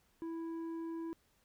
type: tone with tanh clipping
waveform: sine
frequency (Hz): 329.6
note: E4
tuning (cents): 0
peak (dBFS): -40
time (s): 0.22-1.13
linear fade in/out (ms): 0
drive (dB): 7
effects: pink hiss -73 dBFS RMS until 1.44 s